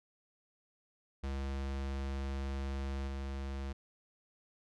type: tone with level steps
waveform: square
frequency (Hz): 68.1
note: C#2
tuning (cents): -30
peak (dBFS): -36 / -38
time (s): 1.23-3.73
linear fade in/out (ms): 10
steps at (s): 3.07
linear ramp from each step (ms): 10
effects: low-pass 6000 Hz 12 dB/octave